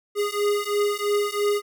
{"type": "beating tone pair", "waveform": "square", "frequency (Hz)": [410, 413], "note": ["G#4", "G#4"], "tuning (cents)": [-22, -10], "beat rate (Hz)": 3, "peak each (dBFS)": [-25, -25], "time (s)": [0.15, 1.62], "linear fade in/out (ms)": 50, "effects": []}